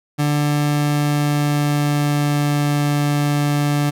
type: tone with pitch glide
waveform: 30% pulse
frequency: 147 to 145.73 Hz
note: D3 to D3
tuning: +2 to -13 cents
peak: -13 dBFS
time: 0.18-3.91 s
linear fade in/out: 20 ms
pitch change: -15 cents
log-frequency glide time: 0.57-2.84 s
effects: none